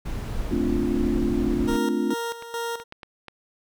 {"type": "noise", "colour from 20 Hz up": "brown", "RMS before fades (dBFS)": -29, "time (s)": [0.05, 1.77], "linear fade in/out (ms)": 10}
{"type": "chord", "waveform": "sine", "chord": "D minor seventh", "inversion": "second", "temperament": "equal", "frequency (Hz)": [220, 261.6, 293.7, 349.2], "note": ["A3", "C4", "D4", "F4"], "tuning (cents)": [0, 0, 0, 0], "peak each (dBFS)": -27, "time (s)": [0.51, 2.14], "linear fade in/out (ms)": 5}
{"type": "tone with tremolo", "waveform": "20% pulse", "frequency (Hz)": 466.2, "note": "A#4", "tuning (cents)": 0, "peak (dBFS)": -22, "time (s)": [1.67, 2.84], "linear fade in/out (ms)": 20, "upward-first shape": "square", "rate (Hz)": 2.3, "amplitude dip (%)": 70}
{"type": "clicks", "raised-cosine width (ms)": 0.3, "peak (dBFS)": -23, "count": 5, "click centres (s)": [2.424, 2.8, 2.924, 3.032, 3.283]}
{"effects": []}